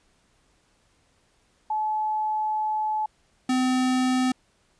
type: tone pair in turn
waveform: sine / square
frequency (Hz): 860 / 255.7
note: A5 / C4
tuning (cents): -40 / -40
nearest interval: octave + major sixth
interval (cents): 2100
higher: first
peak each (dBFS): -23 / -21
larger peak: second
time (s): 1.7-3.06 / 3.49-4.32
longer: first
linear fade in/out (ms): 5
effects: pink hiss -65 dBFS RMS until 4.79 s + resampled to 22050 Hz